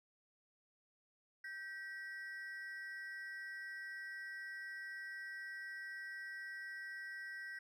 triangle ring-modulated tone, 1743 Hz, A6, 17 cents flat, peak -40 dBFS, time 1.44-7.59 s, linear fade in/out 5 ms, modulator 178 Hz, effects none

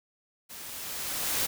white noise with level ramp, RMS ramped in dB -44 to -27 dBFS, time 0.49-1.47 s, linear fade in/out 20 ms, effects none

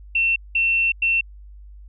sine tone bursts at uneven times, 2700 Hz, E7, 41 cents sharp, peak -16 dBFS, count 3, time 0.15-0.36 / 0.55-0.92 / 1.02-1.21 s, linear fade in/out 5 ms, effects added 50 Hz sine -39 dBFS peak until 1.88 s

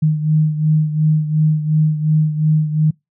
sine beating tone pair, 154 / 156.8 Hz, D#3 / D#3, -17 / +14 cents, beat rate 2.8 Hz, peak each -13 / -19 dBFS, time 0.02-2.91 s, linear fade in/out 10 ms, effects noise-tail reverb RT60 0.2 s tail -26 dB re dry

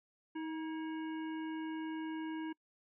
harmonic tone with a mistuned harmonic, 317 Hz, D#4, 32 cents sharp, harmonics 1 / 3 / 5 / 7 / 9, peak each -38 / -48 / -52 / -57 / -58 dBFS, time 0.35-2.53 s, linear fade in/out 10 ms, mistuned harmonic 5, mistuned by +55 cents, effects noise-tail reverb RT60 0.1 s tail -26 dB re dry

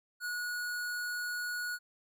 square tone, 1457 Hz, F#6, 27 cents flat, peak -35 dBFS, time 0.2-1.79 s, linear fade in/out 50 ms, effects none

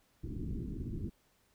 pink low-pass noise, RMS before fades -39 dBFS, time 0.23-1.1 s, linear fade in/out 10 ms, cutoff 360 Hz, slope 48 dB/octave, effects pink hiss -71 dBFS RMS until 1.54 s

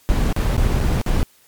brown noise with dropouts, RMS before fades -17 dBFS, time 0.09-1.23 s, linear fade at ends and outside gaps 0 ms, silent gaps 0.326-0.364 / 0.567-0.578 / 0.803-0.809 / 1.014-1.063 s, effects white hiss -54 dBFS RMS until 1.47 s + MP3 96 kbps

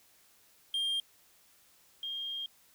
triangle / sine tone pair in turn, 3203 / 3219 Hz, G7 / G7, +37 / +45 cents, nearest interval unison, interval 8 cents, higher second, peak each -28 / -35 dBFS, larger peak first, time 0.74-1 / 2.03-2.46 s, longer second, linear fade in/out 2 ms, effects white hiss -64 dBFS RMS until 2.74 s

